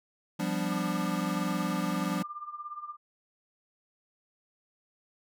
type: chord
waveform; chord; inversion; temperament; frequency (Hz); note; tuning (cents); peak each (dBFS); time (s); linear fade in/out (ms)
square; G dominant seventh; third; equal; 174.61 / 196 / 246.9 / 293.7; F3 / G3 / B3 / D4; 0 / 0 / 0 / 0; -34 / -34 / -38 / -36; 0.39-2.23; 10
type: tone with tremolo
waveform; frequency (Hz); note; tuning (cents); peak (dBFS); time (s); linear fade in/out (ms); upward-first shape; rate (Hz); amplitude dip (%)
sine; 1196; D6; +31; -34; 0.65-2.97; 50; triangle; 17; 85
effects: none